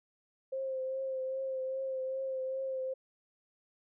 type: tone with vibrato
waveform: sine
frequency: 527 Hz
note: C5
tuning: 12 cents sharp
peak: -33 dBFS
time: 0.52-2.94 s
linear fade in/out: 10 ms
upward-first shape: triangle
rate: 2.5 Hz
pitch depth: 28 cents each way
effects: none